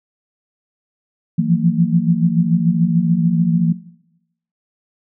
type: tone cluster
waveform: sine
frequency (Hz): 164.6 / 171.6 / 178.4 / 228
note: E3 / F3 / F3 / A#3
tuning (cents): -2 / -30 / +37 / -38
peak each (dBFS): -18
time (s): 1.38-3.73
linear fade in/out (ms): 10
effects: noise-tail reverb RT60 0.8 s tail -17 dB re dry